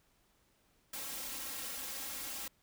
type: noise with comb filter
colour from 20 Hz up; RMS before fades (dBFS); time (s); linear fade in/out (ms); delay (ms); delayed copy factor
white; -42; 0.93-2.48; 5; 3.7; +0.95
effects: pink hiss -72 dBFS RMS until 2.62 s